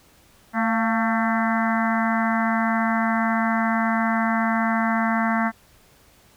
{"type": "harmonic tone with a mistuned harmonic", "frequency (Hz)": 224.1, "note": "A3", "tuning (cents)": 32, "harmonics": [1, 3, 4, 5, 6, 7, 8, 9], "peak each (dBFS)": [-22, -27, -28, -29, -30, -30, -31, -32], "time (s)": [0.53, 5.52], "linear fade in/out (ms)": 50, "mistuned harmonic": 3, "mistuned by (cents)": 45, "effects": ["pink hiss -55 dBFS RMS until 6.36 s"]}